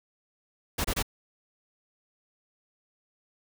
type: noise bursts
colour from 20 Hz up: pink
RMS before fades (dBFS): -28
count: 3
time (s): 0.78-1.027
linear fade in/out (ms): 10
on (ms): 65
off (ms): 26
effects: none